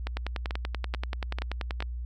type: two click trains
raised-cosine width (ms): 0.3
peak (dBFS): -17 / -16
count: 5 / 18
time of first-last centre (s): 0.07-1.824 / 0.17-1.805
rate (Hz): 2.28 / 10.4
effects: added 60 Hz sine -32 dBFS peak until 2.05 s